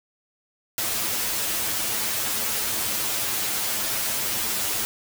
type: noise with comb filter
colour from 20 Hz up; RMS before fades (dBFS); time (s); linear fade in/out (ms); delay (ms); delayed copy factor
white; -26; 0.78-4.85; 0; 9.2; +0.8
effects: none